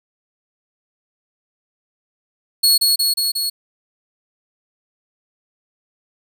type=tone with echo; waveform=sawtooth; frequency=4348 Hz; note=C#8; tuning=34 cents flat; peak=-8 dBFS; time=2.63-2.78 s; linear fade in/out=10 ms; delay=180 ms; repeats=4; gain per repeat=-2 dB; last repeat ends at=3.5 s; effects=none